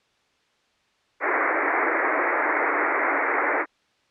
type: band-pass noise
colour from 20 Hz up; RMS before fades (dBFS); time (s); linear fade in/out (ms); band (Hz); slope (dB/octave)
white; -23; 1.2-3.66; 50; 280 to 2200; 96
effects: white hiss -65 dBFS RMS until 4.1 s + low-pass 4000 Hz 12 dB/octave